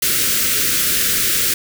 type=band-stop noise; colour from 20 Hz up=white; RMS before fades=-17 dBFS; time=0.02-1.54 s; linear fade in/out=5 ms; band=520 to 1300 Hz; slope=48 dB/octave; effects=none